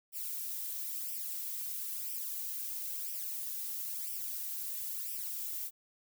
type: noise with flanger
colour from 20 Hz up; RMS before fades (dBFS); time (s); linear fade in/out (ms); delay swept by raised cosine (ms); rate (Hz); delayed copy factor
violet; -39; 0.12-5.71; 50; 0.36 to 2.56; 1; +0.7
effects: none